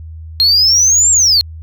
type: exponential two-way sweep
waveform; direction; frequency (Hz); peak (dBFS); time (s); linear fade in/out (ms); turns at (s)
sine; up then down; 4186 to 7590 to 4186; -5; 0.4-1.41; 0; 1.11
effects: tanh soft clip ceiling -5 dBFS + added 80 Hz sine -27 dBFS peak until 1.62 s